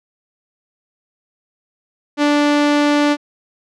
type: tone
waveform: sawtooth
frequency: 292.6 Hz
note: D4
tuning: 6 cents flat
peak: -8 dBFS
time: 2.17-3.17 s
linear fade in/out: 50 ms
effects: low-pass 5000 Hz 12 dB/octave